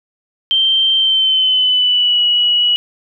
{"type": "tone with pitch glide", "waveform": "sine", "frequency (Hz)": [3136, 2926], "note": ["G7", "F#7"], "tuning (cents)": [0, -20], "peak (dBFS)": -10, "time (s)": [0.51, 2.76], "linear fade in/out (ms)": 0, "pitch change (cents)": -120, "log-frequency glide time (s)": [0.96, 2.21], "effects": []}